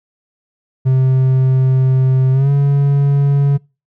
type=tone with pitch glide; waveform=triangle; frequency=130.81 to 141.01 Hz; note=C3 to C#3; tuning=0 to +30 cents; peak=-7 dBFS; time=0.85-3.58 s; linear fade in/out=20 ms; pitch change=+130 cents; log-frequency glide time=2.32-2.5 s; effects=noise-tail reverb RT60 0.3 s tail -25 dB re dry